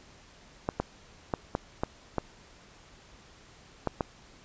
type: clicks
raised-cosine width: 1 ms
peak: -13 dBFS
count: 8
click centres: 0.689 / 0.8 / 1.338 / 1.551 / 1.835 / 2.183 / 3.873 / 4.008 s
effects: pink hiss -55 dBFS RMS until 4.44 s + resampled to 16000 Hz